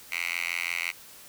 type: tone with high-pass filter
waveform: 5% pulse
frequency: 85.9 Hz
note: F2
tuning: 28 cents flat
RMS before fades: -31 dBFS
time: 0.11-0.92 s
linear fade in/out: 20 ms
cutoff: 2100 Hz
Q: 6.3
effects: white hiss -49 dBFS RMS until 1.28 s